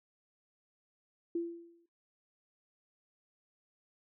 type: tone with exponential decay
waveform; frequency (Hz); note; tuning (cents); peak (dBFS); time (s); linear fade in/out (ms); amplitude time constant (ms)
sine; 339.3; F4; -50; -29; 1.35-1.86; 5; 110
effects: noise-tail reverb RT60 0.2 s tail -18 dB re dry